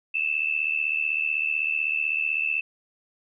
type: tone with amplitude modulation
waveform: sine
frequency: 2637 Hz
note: E7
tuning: in tune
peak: -19 dBFS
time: 0.14-2.61 s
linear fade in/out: 10 ms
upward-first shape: sine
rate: 75.9 Hz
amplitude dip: 85%
effects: none